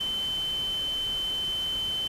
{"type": "tone in noise", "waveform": "sine", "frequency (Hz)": 3070, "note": "G7", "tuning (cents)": -37, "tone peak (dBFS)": -27, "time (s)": [0, 2.08], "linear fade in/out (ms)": 10, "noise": "pink", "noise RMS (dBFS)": -42, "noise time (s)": [0, 2.08], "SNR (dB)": 12, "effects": ["resampled to 32000 Hz"]}